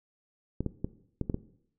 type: clicks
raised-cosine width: 3 ms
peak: -17 dBFS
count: 6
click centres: 0.606 / 0.663 / 0.845 / 1.213 / 1.298 / 1.344 s
effects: noise-tail reverb RT60 0.7 s tail -17 dB re dry